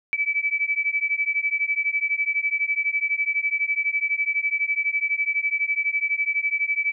sine beating tone pair, 2296 / 2308 Hz, D7 / D7, -40 / -31 cents, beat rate 12 Hz, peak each -24 dBFS, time 0.13-6.92 s, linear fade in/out 0 ms, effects none

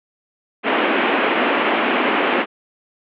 pink band-pass noise, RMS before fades -18 dBFS, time 0.63-2.46 s, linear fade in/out 50 ms, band 230 to 3000 Hz, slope 48 dB/octave, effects none

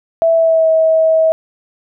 sine tone with pitch glide, 659.3 to 642.4 Hz, E5 to E5, 0 to -45 cents, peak -8 dBFS, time 0.22-1.32 s, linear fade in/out 0 ms, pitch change -45 cents, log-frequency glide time 0.34-0.69 s, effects none

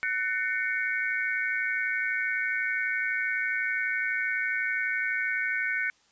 sine tone cluster, 1503 / 1807 / 2126 / 2238 Hz, F#6 / A6 / C7 / C#7, +27 / +46 / +27 / +16 cents, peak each -29 / -34 / -36 / -31 dBFS, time 0.03-5.9 s, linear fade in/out 0 ms, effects white hiss -64 dBFS RMS until 6.11 s + resampled to 16000 Hz

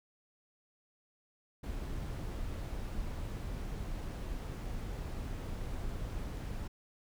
brown noise, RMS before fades -39 dBFS, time 1.63-6.68 s, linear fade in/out 10 ms, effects none

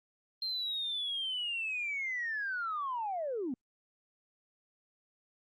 sine linear sweep, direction down, 4186 to 233.5 Hz, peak -32 dBFS, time 0.42-3.54 s, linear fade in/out 2 ms, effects tanh soft clip ceiling -28 dBFS + Opus 48 kbps

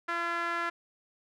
sawtooth tone with band-pass filter, 340.7 Hz, F4, 43 cents flat, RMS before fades -32 dBFS, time 0.08-0.7 s, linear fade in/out 10 ms, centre 1500 Hz, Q 2.8, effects none

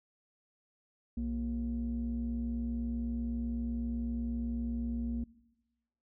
sine tone pair together, 62 / 233.9 Hz, B1 / A#3, +7 / +6 cents, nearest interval octave + major seventh, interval 2299 cents, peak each -35 / -33 dBFS, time 1.17-5.24 s, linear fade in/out 5 ms, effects noise-tail reverb RT60 1.0 s tail -20 dB re dry + tanh soft clip ceiling -27 dBFS

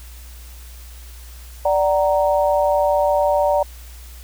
sine chord, D augmented, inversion none, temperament equal with one note detuned, 587.3 / 754.2 / 932.3 Hz, D5 / F#5 / A#5, 0 / +33 / 0 cents, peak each -16 / -21 / -21 dBFS, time 1.65-3.63 s, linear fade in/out 5 ms, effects added 60 Hz sine -36 dBFS peak until 4.23 s + white hiss -45 dBFS RMS until 4.23 s

